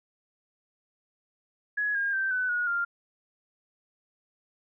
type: tone with pitch steps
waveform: sine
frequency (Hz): 1680 / 1619 / 1560.3 / 1503.6 / 1449.1 / 1396.5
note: G#6 / G#6 / G6 / F#6 / F#6 / F6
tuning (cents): +19 / -45 / -9 / +27 / -37 / -1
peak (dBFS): -25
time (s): 1.77-2.85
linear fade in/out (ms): 10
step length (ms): 180
effects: none